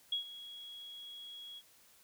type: tone with ADSR envelope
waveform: sine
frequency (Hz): 3322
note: G#7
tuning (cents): 0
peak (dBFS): -30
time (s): 0.12-1.62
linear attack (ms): 5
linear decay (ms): 110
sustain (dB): -16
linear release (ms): 44
effects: white hiss -64 dBFS RMS until 2.03 s